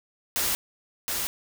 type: noise with echo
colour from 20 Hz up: white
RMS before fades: -26 dBFS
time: 0.36-0.55 s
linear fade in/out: 0 ms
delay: 720 ms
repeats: 1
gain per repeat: -3 dB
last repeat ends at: 1.27 s
effects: none